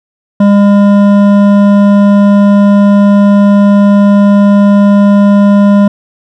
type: tone with hard clipping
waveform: sine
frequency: 202.2 Hz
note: G#3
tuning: 46 cents flat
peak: -4 dBFS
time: 0.4-5.88 s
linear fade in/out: 5 ms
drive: 11 dB
effects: none